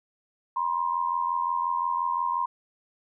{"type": "tone pair together", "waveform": "sine", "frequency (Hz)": [960.8, 1046.5], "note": ["B5", "C6"], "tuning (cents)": [-48, 0], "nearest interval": "minor second", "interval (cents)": 148, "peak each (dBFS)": -27, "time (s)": [0.56, 2.46], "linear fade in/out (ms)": 5, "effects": []}